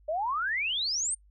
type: exponential sweep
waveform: sine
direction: up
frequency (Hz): 587.3 to 9090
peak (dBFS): -27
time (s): 0.08-1.15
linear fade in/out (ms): 10
effects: noise-tail reverb RT60 0.1 s tail -25 dB re dry + added 50 Hz sine -56 dBFS peak until 1.3 s